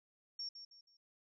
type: tone with echo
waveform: sine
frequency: 5500 Hz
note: F8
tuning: 27 cents flat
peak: -40 dBFS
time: 0.39-0.49 s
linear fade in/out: 5 ms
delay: 160 ms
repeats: 3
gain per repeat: -9 dB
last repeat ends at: 0.97 s
effects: none